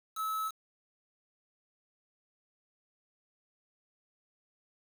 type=tone with quantisation; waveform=triangle; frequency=1300 Hz; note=E6; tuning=24 cents flat; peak=-30 dBFS; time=0.15-0.52 s; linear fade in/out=50 ms; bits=7; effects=none